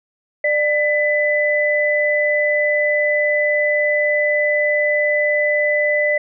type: tone pair together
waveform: sine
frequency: 596.1 / 2000 Hz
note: D5 / B6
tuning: +26 / +21 cents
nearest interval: octave + major sixth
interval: 2095 cents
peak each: -17 dBFS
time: 0.44-6.18 s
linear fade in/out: 5 ms
effects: none